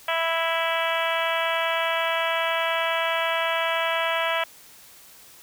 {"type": "harmonic tone", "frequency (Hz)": 329.6, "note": "E4", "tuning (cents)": 0, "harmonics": [2, 3, 4, 5, 6, 7, 8, 9, 10], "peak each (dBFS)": [-27, -29, -30, -31, -32, -32, -33, -34, -34], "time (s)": [0.08, 4.44], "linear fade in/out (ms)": 5, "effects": ["white hiss -49 dBFS RMS until 5.42 s"]}